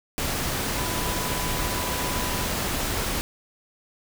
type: tone in noise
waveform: sine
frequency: 994 Hz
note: B5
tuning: 11 cents sharp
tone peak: -35 dBFS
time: 0.77-2.46 s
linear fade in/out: 0 ms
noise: pink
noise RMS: -27 dBFS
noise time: 0.18-3.21 s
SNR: -11 dB
effects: none